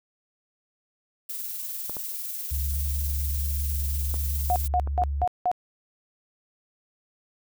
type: noise with tremolo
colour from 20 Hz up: violet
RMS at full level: -32 dBFS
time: 1.29-4.68 s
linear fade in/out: 5 ms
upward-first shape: sine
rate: 20 Hz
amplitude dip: 35%
type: clicks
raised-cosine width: 1 ms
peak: -23 dBFS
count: 5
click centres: 1.896 / 1.968 / 4.142 / 4.874 / 5.02 s
type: tone with pitch glide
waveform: sine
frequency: 71 to 70.55 Hz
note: C#2 to C#2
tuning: +42 to +31 cents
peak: -25 dBFS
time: 2.51-5.25 s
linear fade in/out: 10 ms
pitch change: -11 cents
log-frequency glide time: 4.42-4.54 s
type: tone bursts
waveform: sine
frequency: 722 Hz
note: F#5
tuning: 43 cents flat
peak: -20 dBFS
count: 5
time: 4.5-5.515 s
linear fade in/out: 0 ms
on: 59 ms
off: 180 ms
effects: none